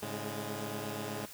10% pulse tone cluster, 107.5 / 140.5 / 206.8 Hz, A2 / C#3 / G#3, -40 / +24 / -7 cents, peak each -32 / -35 / -33 dBFS, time 0.02-1.26 s, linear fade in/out 10 ms, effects white hiss -50 dBFS RMS until 1.33 s

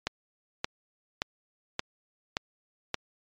click train, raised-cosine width 0.2 ms, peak -10 dBFS, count 6, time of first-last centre 0.07-2.944 s, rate 1.74 Hz, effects low-pass 7000 Hz 12 dB/octave + MP3 64 kbps

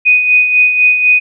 sine tone with tremolo, 2489 Hz, D#7, in tune, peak -4 dBFS, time 0.05-1.2 s, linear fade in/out 20 ms, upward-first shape sine, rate 4 Hz, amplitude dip 55%, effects none

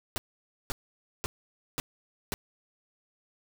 pink noise bursts, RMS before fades -32 dBFS, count 5, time 0.16-2.34 s, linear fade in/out 0 ms, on 20 ms, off 520 ms, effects none

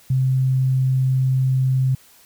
sine tone, 130.81 Hz, C3, in tune, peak -15 dBFS, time 0.1-1.95 s, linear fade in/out 5 ms, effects white hiss -51 dBFS RMS until 2.25 s

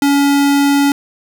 square tone, 282.3 Hz, C#4, 32 cents sharp, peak -10 dBFS, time 0.02-0.92 s, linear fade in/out 2 ms, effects none

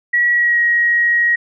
sine tone with pitch glide, 1924 to 1893.1 Hz, B6 to A#6, -46 to +26 cents, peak -11 dBFS, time 0.13-1.36 s, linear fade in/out 10 ms, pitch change -28 cents, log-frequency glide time 0.33-0.6 s, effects none

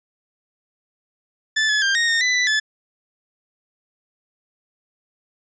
sawtooth tone with pitch steps, 1750 / 1710 / 1590 / 1861 / 1838 / 1997 / 1983 / 1731 Hz, A6 / A6 / G6 / A#6 / A#6 / B6 / B6 / A6, -10 / -50 / +24 / -3 / -25 / +19 / +7 / -29 cents, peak -13 dBFS, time 1.56-2.6 s, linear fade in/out 10 ms, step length 130 ms, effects resampled to 16000 Hz

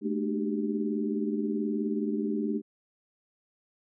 sine tone cluster, 215.3 / 234.1 / 299.9 / 377.2 / 394.5 Hz, A3 / A#3 / D4 / F#4 / G4, -37 / +8 / +36 / +33 / +11 cents, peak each -30 / -39 / -32 / -38 / -35 dBFS, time 0.01-2.62 s, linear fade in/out 50 ms, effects none

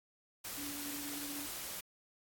sine tone in noise, 287.8 Hz, D4, 35 cents flat, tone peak -45 dBFS, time 0.57-1.46 s, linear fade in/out 10 ms, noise white, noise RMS -43 dBFS, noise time 0.44-1.81 s, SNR -5 dB, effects AAC 64 kbps

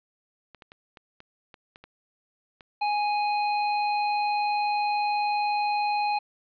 clicks, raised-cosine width 0.3 ms, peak -30 dBFS, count 9, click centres 0.547 / 0.622 / 0.719 / 0.972 / 1.204 / 1.542 / 1.759 / 1.84 / 2.608 s
square tone, 830.6 Hz, G#5, in tune, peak -24 dBFS, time 2.81-6.19 s, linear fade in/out 10 ms
effects resampled to 11025 Hz + 10-bit

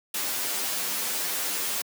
white noise with comb filter, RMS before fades -29 dBFS, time 0.14-1.82 s, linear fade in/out 5 ms, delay 10 ms, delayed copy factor +0.75, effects high-pass 200 Hz 12 dB/octave

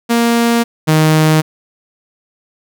sawtooth tone pair in turn, 234.1 / 156.24 Hz, A#3 / D#3, +8 / +8 cents, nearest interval perfect fifth, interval 700 cents, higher first, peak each -6 / -4 dBFS, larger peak second, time 0.09-0.64 / 0.87-1.42 s, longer neither, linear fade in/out 20 ms, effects none

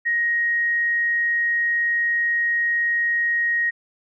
sine tone, 1879 Hz, A#6, 13 cents sharp, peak -18 dBFS, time 0.05-3.71 s, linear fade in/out 20 ms, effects none

